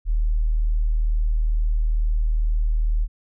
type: tone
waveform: sine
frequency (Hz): 38.89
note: D#1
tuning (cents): 0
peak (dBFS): -17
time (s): 0.05-3.08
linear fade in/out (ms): 50
effects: none